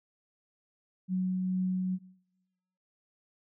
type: tone with tremolo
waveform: sine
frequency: 185 Hz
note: F#3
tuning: in tune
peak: -26 dBFS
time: 1.08-1.99 s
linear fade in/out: 50 ms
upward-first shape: triangle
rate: 2.3 Hz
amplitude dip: 25%
effects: noise-tail reverb RT60 1.0 s tail -22 dB re dry